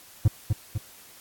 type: tone with echo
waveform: triangle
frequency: 105.5 Hz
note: G#2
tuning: 28 cents sharp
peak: -12 dBFS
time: 0.25-0.28 s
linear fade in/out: 5 ms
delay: 250 ms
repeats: 2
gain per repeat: -5 dB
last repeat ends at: 0.78 s
effects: white hiss -50 dBFS RMS until 1.2 s + AAC 64 kbps